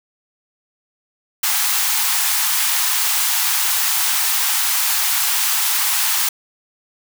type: high-pass noise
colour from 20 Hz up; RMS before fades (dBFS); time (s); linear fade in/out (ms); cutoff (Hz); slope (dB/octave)
white; -18; 1.43-6.29; 5; 750; 96
effects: none